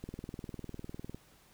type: click train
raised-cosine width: 3 ms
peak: -28 dBFS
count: 23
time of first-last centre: 0.04-1.146 s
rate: 19.9 Hz
effects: pink hiss -63 dBFS RMS until 1.53 s